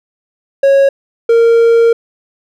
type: tone pair in turn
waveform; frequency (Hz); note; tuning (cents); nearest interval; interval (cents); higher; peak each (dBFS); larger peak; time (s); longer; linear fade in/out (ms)
triangle; 550 / 462.5; C#5 / A#4; -14 / -14; minor third; 300; first; -3; neither; 0.63-0.89 / 1.29-1.93; second; 5
effects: none